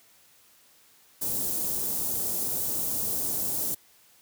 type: band-stop noise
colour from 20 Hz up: white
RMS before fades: -29 dBFS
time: 1.21-3.75 s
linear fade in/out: 10 ms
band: 530 to 8500 Hz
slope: 12 dB/octave
effects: white hiss -59 dBFS RMS until 4.21 s + high-pass 60 Hz 12 dB/octave